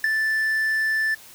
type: tone with ADSR envelope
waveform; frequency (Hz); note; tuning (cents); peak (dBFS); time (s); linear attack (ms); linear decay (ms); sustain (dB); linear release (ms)
triangle; 1760; A6; 0; -12; 0.04-1.15; 3; 7; -6; 11
effects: white hiss -46 dBFS RMS until 1.34 s